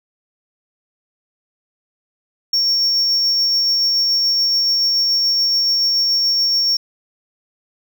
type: tone with tremolo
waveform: sine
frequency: 5500 Hz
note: F8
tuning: 27 cents flat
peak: -10 dBFS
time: 2.53-6.77 s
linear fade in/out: 5 ms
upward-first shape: sine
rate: 7 Hz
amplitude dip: 25%
effects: tanh soft clip ceiling -12 dBFS + 7-bit